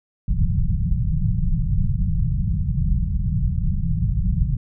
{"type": "low-pass noise", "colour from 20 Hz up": "pink", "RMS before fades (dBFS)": -20, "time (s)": [0.28, 4.57], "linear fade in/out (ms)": 5, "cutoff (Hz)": 190, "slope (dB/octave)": 96, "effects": []}